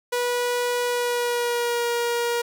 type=tone with pitch glide; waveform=sawtooth; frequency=487.6 to 474.3 Hz; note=B4 to A#4; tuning=-22 to +30 cents; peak=-18 dBFS; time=0.12-2.42 s; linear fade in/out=10 ms; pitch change=-48 cents; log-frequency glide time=0.85-1.87 s; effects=none